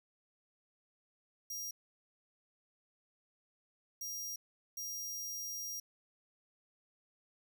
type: tone bursts at uneven times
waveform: sawtooth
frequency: 5700 Hz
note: F8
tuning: 34 cents sharp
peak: -37 dBFS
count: 3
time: 1.5-1.71 / 4.01-4.36 / 4.77-5.8 s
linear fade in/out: 5 ms
effects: none